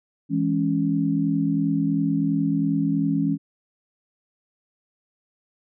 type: chord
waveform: sine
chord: C# minor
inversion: first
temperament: equal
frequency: 164.81 / 207.7 / 277.2 Hz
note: E3 / G#3 / C#4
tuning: 0 / 0 / 0 cents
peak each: -24 / -26 / -22 dBFS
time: 0.29-3.38 s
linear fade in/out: 50 ms
effects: none